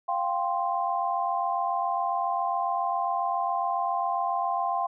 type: chord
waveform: sine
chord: F suspended second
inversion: none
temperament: just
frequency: 698.5 / 785.8 / 1047.7 Hz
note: F5 / G5 / C6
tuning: 0 / +4 / +2 cents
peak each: -29 dBFS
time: 0.08-4.87 s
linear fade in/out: 10 ms
effects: none